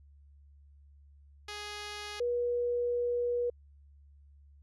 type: tone pair in turn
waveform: 5% pulse / sine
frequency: 415.7 / 483.2 Hz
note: G#4 / B4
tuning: +2 / -38 cents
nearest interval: minor third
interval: 260 cents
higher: second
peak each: -28 dBFS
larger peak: neither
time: 1.48-2.2 / 2.2-3.5 s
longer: second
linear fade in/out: 5 ms
effects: added 71 Hz sine -55 dBFS peak until 4.62 s + resampled to 24000 Hz